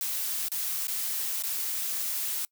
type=noise with dropouts; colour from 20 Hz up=blue; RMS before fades=-31 dBFS; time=0.01-2.45 s; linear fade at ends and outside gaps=1 ms; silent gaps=0.484-0.517 / 0.871-0.881 / 1.424-1.436 s; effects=noise-tail reverb RT60 0.1 s tail -25 dB re dry